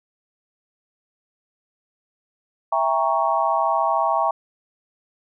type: chord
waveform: sine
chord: E diminished seventh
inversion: none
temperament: equal with one note detuned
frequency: 659.3 / 798.6 / 932.3 / 1108.7 Hz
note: E5 / G5 / Bb5 / Db6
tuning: 0 / +32 / 0 / 0 cents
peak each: -23 dBFS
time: 2.72-4.31 s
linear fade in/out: 5 ms
effects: none